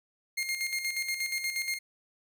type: tone with tremolo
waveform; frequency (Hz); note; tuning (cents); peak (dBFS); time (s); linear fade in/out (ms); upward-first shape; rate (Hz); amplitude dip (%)
sawtooth; 2128; C7; +29; -25; 0.37-1.79; 10; square; 8.4; 55
effects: none